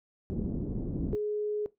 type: low-pass noise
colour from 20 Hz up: white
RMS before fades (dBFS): -33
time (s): 0.3-1.15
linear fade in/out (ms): 0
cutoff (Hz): 310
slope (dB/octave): 24
type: tone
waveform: sine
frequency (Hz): 419.8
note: G#4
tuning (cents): +19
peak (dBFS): -28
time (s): 1.13-1.66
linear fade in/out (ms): 0
effects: noise-tail reverb RT60 0.2 s tail -19 dB re dry